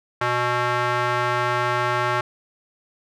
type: tone with band-pass filter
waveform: square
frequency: 122.4 Hz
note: B2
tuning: 15 cents flat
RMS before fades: -22 dBFS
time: 0.21-2.21 s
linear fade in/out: 5 ms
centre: 1300 Hz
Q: 1.4
effects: none